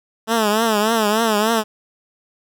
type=tone with vibrato; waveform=10% pulse; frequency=218.2 Hz; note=A3; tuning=14 cents flat; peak=-7 dBFS; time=0.27-1.64 s; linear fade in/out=50 ms; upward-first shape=triangle; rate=3.4 Hz; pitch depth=120 cents each way; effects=none